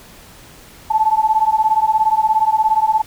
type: beating tone pair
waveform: sine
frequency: 864 / 881 Hz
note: A5 / A5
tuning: -32 / +2 cents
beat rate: 17 Hz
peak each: -15 dBFS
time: 0.9-3.02 s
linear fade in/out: 10 ms
effects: pink hiss -42 dBFS RMS until 3.06 s